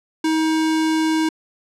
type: tone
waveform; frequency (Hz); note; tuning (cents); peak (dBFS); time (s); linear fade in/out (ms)
square; 317.2; D#4; +33; -17; 0.24-1.29; 5
effects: low-pass 9000 Hz 12 dB/octave